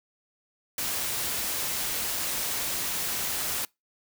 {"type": "noise", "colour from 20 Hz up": "white", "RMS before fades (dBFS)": -30, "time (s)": [0.78, 3.65], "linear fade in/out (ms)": 2, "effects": ["noise-tail reverb RT60 0.2 s tail -25 dB re dry"]}